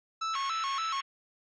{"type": "tone with vibrato", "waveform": "45% pulse", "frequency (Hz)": 1200, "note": "D6", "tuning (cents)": 37, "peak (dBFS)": -30, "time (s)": [0.21, 1.01], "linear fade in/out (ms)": 10, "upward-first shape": "square", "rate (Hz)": 3.5, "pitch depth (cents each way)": 160}
{"type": "band-pass noise", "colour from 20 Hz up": "white", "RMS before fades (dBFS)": -44, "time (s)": [0.33, 1.02], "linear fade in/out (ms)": 10, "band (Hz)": [1300, 3400], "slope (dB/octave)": 48}
{"effects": ["resampled to 16000 Hz"]}